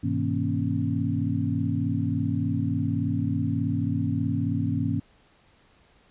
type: tone cluster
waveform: sine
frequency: 103.2 / 126.6 / 162 / 237 / 275.5 Hz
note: G#2 / B2 / E3 / A#3 / C#4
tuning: -10 / +43 / -30 / +29 / -11 cents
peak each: -28 / -32 / -30 / -30 / -29 dBFS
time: 0.03-5 s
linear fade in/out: 10 ms
effects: pink hiss -60 dBFS RMS until 6.1 s + resampled to 8000 Hz